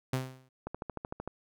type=tone with exponential decay; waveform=sawtooth; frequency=130 Hz; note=C3; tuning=11 cents flat; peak=-23 dBFS; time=0.13-0.49 s; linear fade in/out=5 ms; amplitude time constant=77 ms
type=click train; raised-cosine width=1 ms; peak=-23 dBFS; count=9; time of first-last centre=0.67-1.276 s; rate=13.2 Hz
effects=none